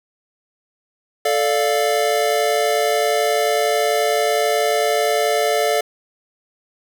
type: chord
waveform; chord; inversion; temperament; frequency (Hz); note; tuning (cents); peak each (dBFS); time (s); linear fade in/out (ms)
square; D minor; second; equal; 440 / 587.3 / 698.5; A4 / D5 / F5; 0 / 0 / 0; -21; 1.25-5.81; 5
effects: none